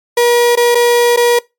35% pulse tone with dropouts, 479 Hz, A#4, 47 cents sharp, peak -6 dBFS, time 0.17-1.39 s, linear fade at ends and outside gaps 5 ms, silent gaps 0.555-0.572 / 0.748-0.752 / 1.163-1.172 s, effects noise-tail reverb RT60 0.2 s tail -22 dB re dry + MP3 96 kbps

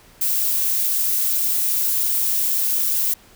violet noise, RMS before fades -20 dBFS, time 0.21-3.14 s, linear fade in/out 5 ms, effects pink hiss -50 dBFS RMS until 3.35 s

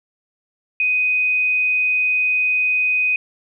sine tone, 2500 Hz, D#7, 8 cents sharp, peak -15 dBFS, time 0.8-3.16 s, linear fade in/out 2 ms, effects none

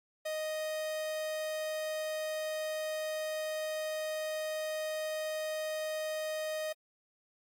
45% pulse tone, 622.3 Hz, D#5, in tune, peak -34 dBFS, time 0.25-6.73 s, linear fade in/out 10 ms, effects AAC 64 kbps

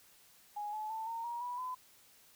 sine tone with pitch steps, 830.6 / 858.4 / 887.1 / 916.8 / 947.5 / 979.2 / 1012 Hz, G#5 / A5 / A5 / A#5 / A#5 / B5 / B5, 0 / -43 / +14 / -29 / +28 / -15 / +42 cents, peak -37 dBFS, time 0.56-1.75 s, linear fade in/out 10 ms, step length 170 ms, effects white hiss -63 dBFS RMS until 2.35 s

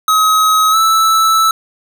square tone with pitch glide, 1272 to 1314.6 Hz, D#6 to E6, +38 to -5 cents, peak -9 dBFS, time 0.08-1.51 s, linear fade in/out 2 ms, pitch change +57 cents, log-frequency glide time 0.71-0.76 s, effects none

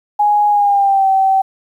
sine tone with pitch glide, 830.6 to 770.5 Hz, G#5 to G5, 0 to -30 cents, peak -9 dBFS, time 0.19-1.42 s, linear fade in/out 10 ms, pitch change -130 cents, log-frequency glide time 0.49-1.08 s, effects 8-bit

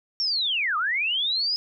sine linear two-way sweep, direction down then up, 5570 to 1174.7 to 5110 Hz, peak -22 dBFS, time 0.2-1.56 s, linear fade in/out 0 ms, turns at 0.77 s, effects none

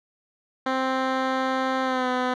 10% pulse tone with pitch glide, 262 to 252.3 Hz, C4 to B3, +2 to +37 cents, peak -14 dBFS, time 0.66-2.34 s, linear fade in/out 5 ms, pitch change -65 cents, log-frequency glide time 1.83-2.08 s, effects low-pass 3000 Hz 12 dB/octave

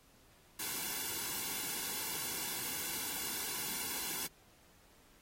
white noise with comb filter, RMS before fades -39 dBFS, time 0.59-4.27 s, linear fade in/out 5 ms, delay 1.6 ms, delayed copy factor -0.7, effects pink hiss -65 dBFS RMS until 5.21 s + AAC 48 kbps

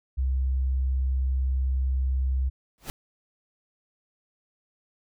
sine tone, 65.41 Hz, C2, in tune, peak -22 dBFS, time 0.17-2.5 s, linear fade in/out 20 ms
pink noise with exponential growth, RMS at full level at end -32 dBFS, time 2.78-2.9 s, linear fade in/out 0 ms, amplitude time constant 26 ms
effects none

